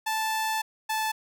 sawtooth tone pair in turn, 878 / 873.5 Hz, A5 / A5, -4 / -13 cents, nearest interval unison, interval 9 cents, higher first, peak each -22 dBFS, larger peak neither, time 0.06-0.62 / 0.89-1.12 s, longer first, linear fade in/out 10 ms, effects none

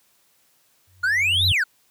sine tone with exponential growth, 92 Hz, F#2, 9 cents flat, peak -17 dBFS, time 0.87-1.52 s, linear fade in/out 5 ms, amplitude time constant 140 ms
triangle exponential two-way sweep, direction up then down, 1396.9 to 4127 to 1396.9 Hz, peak -16 dBFS, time 1.03-1.64 s, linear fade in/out 10 ms, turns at 1.47 s
effects white hiss -62 dBFS RMS until 1.9 s + high-pass 60 Hz 12 dB/octave

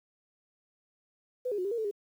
sine tone with pitch steps, 502 / 412.7 / 364.4 / 399.4 / 469.9 / 439.4 / 407 Hz, B4 / G#4 / F#4 / G4 / A#4 / A4 / G#4, +28 / -11 / -26 / +32 / +14 / -2 / -35 cents, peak -29 dBFS, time 1.45-1.912 s, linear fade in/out 10 ms, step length 66 ms, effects 10-bit

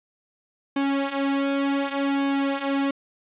sawtooth tone with flanger, 277.2 Hz, C#4, in tune, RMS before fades -24 dBFS, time 0.76-2.91 s, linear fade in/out 5 ms, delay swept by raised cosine 1.5 to 6.2 ms, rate 0.67 Hz, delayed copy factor -0.75, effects resampled to 8000 Hz + 9-bit

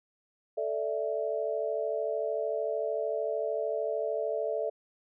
sine chord, A suspended fourth, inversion none, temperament just, 440 / 586.7 / 660 Hz, A4 / D5 / E5, 0 / -2 / +2 cents, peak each -33 dBFS, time 0.57-4.7 s, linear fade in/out 10 ms, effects none

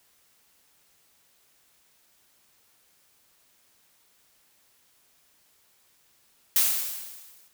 blue noise with exponential decay, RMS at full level -19 dBFS, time 6.56-7.48 s, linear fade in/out 1 ms, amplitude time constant 200 ms, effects white hiss -64 dBFS RMS until 7.53 s

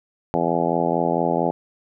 harmonic tone, 84.4 Hz, E2, 41 cents sharp, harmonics 2 / 3 / 4 / 5 / 6 / 7 / 8 / 9 / 10, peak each -27 / -27 / -27 / -27 / -27 / -27 / -27 / -27 / -27 dBFS, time 0.34-1.51 s, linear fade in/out 0 ms, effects none

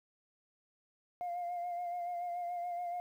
sine tone with vibrato, 703 Hz, F5, 11 cents sharp, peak -34 dBFS, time 1.21-3 s, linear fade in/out 0 ms, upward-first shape sine, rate 7 Hz, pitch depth 30 cents each way, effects tanh soft clip ceiling -33 dBFS + 11-bit

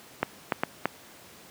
clicks, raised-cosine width 0.5 ms, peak -8 dBFS, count 4, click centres 0.23 / 0.522 / 0.635 / 0.856 s, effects pink hiss -50 dBFS RMS until 1.5 s + high-pass 150 Hz 12 dB/octave

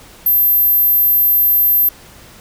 sine tone, 12340 Hz, G9, 28 cents flat, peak -9 dBFS, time 0.26-1.89 s, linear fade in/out 5 ms, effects pink hiss -41 dBFS RMS until 2.4 s

